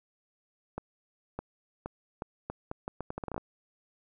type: accelerating click train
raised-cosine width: 1 ms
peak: -21 dBFS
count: 16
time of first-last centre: 0.78-3.38 s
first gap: 610 ms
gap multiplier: 0.77
effects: none